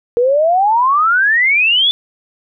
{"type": "exponential sweep", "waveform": "sine", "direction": "up", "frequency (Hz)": [466.2, 3520], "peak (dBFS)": -9, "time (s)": [0.17, 1.91], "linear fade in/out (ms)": 0, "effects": []}